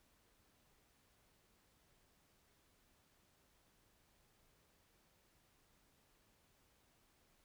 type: silence
effects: pink hiss -74 dBFS RMS until 7.44 s